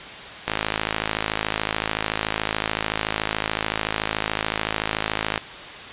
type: click train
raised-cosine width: 0.3 ms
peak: -5 dBFS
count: 264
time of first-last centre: 0.48-5.378 s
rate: 53.7 Hz
effects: white hiss -36 dBFS RMS until 5.92 s + resampled to 8000 Hz